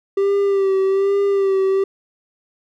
triangle tone with vibrato, 392 Hz, G4, in tune, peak -12 dBFS, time 0.17-1.84 s, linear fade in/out 5 ms, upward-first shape sine, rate 1.2 Hz, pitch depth 37 cents each way, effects none

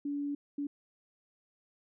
sine tone bursts at uneven times, 286.6 Hz, D4, 42 cents flat, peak -32 dBFS, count 2, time 0.05-0.35 / 0.58-0.67 s, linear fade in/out 5 ms, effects none

